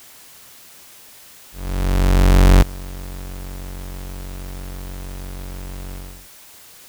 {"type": "tone with ADSR envelope", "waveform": "40% pulse", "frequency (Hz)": 46.25, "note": "F#1", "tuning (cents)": 0, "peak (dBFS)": -5, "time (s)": [1.52, 6.28], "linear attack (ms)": 1100, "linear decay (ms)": 9, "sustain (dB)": -23, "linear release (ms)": 340, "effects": ["white hiss -44 dBFS RMS until 6.88 s"]}